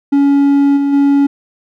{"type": "tone with level steps", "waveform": "triangle", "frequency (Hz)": 281.1, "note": "C#4", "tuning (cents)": 24, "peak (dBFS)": [-5, -9, -5], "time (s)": [0.12, 1.27], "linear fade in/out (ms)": 10, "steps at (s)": [0.76, 0.92], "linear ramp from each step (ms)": 20, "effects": []}